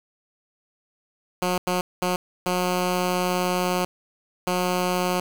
10% pulse tone bursts at uneven times, 180.6 Hz, F#3, 42 cents flat, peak -13 dBFS, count 5, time 1.42-1.58 / 1.67-1.81 / 2.02-2.16 / 2.46-3.85 / 4.47-5.2 s, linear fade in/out 2 ms, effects 7-bit

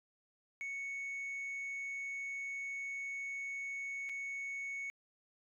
sine tone with dropouts, 2217 Hz, C#7, in tune, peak -36 dBFS, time 0.61-4.9 s, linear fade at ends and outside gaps 0 ms, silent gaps 4.091-4.095 s, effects tanh soft clip ceiling -38 dBFS

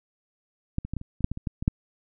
clicks, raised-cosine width 5 ms, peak -13 / -22 / -18 / -18 / -26 / -25 / -6 / -17 / -22 / -15 / -19 / -7 dBFS, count 12, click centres 0.784 / 0.85 / 0.936 / 0.967 / 1.014 / 1.207 / 1.244 / 1.316 / 1.374 / 1.472 / 1.625 / 1.679 s, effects none

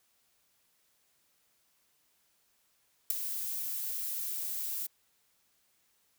violet noise with ADSR envelope, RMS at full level -24 dBFS, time 3.1-4.87 s, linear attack 5 ms, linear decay 8 ms, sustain -12 dB, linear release 9 ms, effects white hiss -72 dBFS RMS until 6.18 s

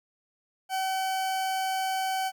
40% pulse tone, 761 Hz, F#5, 48 cents sharp, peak -26 dBFS, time 0.69-2.32 s, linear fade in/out 50 ms, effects 11-bit

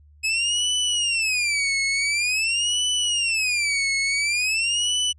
sawtooth tone with vibrato, 2556 Hz, D#7, 46 cents sharp, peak -17 dBFS, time 0.23-5.13 s, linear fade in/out 20 ms, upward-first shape sine, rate 0.47 Hz, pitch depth 270 cents each way, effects added 74 Hz sine -49 dBFS peak until 5.18 s + resampled to 22050 Hz

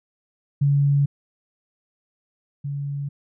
sine tone pair in turn, 141.7 / 141.7 Hz, C#3 / C#3, +38 / +38 cents, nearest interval unison, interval 0 cents, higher neither, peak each -15 / -25 dBFS, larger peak first, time 0.61-1.06 / 2.64-3.09 s, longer neither, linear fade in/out 10 ms, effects none

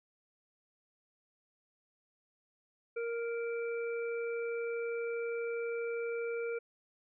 harmonic tone, 466.2 Hz, A#4, in tune, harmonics 1 / 3 / 5, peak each -34 / -45 / -46 dBFS, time 2.96-6.59 s, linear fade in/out 10 ms, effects none

